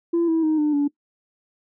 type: tone with pitch steps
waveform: sine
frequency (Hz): 338.8 / 325.2 / 312.1 / 299.6 / 287.5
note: E4 / E4 / D#4 / D4 / D4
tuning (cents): +48 / -23 / +5 / +35 / -37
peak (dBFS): -15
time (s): 0.13-0.88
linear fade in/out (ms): 10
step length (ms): 150
effects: noise-tail reverb RT60 0.1 s tail -21 dB re dry + tanh soft clip ceiling -15 dBFS